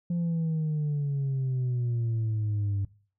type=exponential sweep; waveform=sine; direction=down; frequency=174.61 to 98 Hz; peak=-23 dBFS; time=0.1-2.85 s; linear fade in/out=5 ms; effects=noise-tail reverb RT60 0.4 s tail -21 dB re dry + tanh soft clip ceiling -24 dBFS

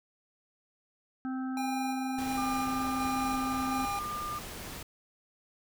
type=harmonic tone; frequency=260.3 Hz; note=C4; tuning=9 cents flat; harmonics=1 / 3 / 5 / 6; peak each=-32 / -44 / -46 / -49 dBFS; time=1.25-3.85 s; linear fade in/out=0 ms
type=tone with tremolo; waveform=square; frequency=805 Hz; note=G5; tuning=46 cents sharp; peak=-34 dBFS; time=1.57-3.99 s; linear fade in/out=2 ms; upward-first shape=square; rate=1.4 Hz; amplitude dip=35%
type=noise; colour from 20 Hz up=pink; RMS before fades=-42 dBFS; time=2.18-4.83 s; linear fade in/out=5 ms
type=tone; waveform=sine; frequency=1202 Hz; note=D6; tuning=40 cents sharp; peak=-34 dBFS; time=2.37-4.39 s; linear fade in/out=10 ms
effects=none

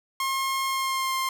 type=tone with pitch glide; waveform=sawtooth; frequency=1072 to 1056 Hz; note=C6 to C6; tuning=+42 to +16 cents; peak=-21 dBFS; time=0.2-1.29 s; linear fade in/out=2 ms; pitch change=-26 cents; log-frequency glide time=0.67-1.15 s; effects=none

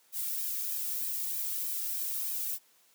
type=noise with flanger; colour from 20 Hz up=violet; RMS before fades=-34 dBFS; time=0.12-2.59 s; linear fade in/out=50 ms; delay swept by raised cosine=1.4 to 2.01 ms; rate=3.2 Hz; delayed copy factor=-0.95; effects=white hiss -65 dBFS RMS until 2.94 s + high-pass 200 Hz 12 dB/octave

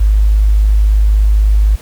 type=tone; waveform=sine; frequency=51.91 Hz; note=G#1; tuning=in tune; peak=-6 dBFS; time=0-1.76 s; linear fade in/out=10 ms; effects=pink hiss -38 dBFS RMS until 1.81 s

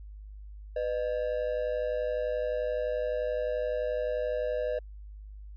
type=ring-modulated tone; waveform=triangle; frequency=554.4 Hz; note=C#5; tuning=in tune; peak=-23 dBFS; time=0.76-4.79 s; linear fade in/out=5 ms; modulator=55.8 Hz; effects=added 51 Hz sine -42 dBFS peak until 5.56 s + resampled to 11025 Hz

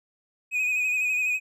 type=tone with vibrato; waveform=triangle; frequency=2500 Hz; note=D#7; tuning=8 cents sharp; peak=-21 dBFS; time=0.51-1.4 s; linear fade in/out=50 ms; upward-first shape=sine; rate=12 Hz; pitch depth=38 cents each way; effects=none

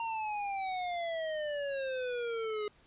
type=exponential sweep; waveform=square; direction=down; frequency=926 to 415.3 Hz; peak=-34 dBFS; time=0-2.68 s; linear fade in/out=2 ms; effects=pink hiss -64 dBFS RMS until 2.86 s + resampled to 8000 Hz

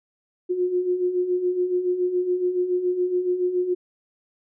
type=beating tone pair; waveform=sine; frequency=355.3 / 362.4 Hz; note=F4 / F#4; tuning=+30 / -36 cents; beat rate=7.1 Hz; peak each=-28 / -21 dBFS; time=0.49-3.75 s; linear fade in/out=20 ms; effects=none

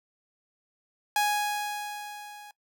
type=tone with level ramp; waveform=sawtooth; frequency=830.6 Hz; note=G#5; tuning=in tune; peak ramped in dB=-18 to -41 dBFS; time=1.16-2.51 s; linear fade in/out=2 ms; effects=noise-tail reverb RT60 0.1 s tail -20 dB re dry

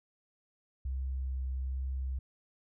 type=tone with vibrato; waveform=sine; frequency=65.41 Hz; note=C2; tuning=in tune; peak=-32 dBFS; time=0.85-2.19 s; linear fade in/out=5 ms; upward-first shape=triangle; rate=1.2 Hz; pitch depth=13 cents each way; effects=none

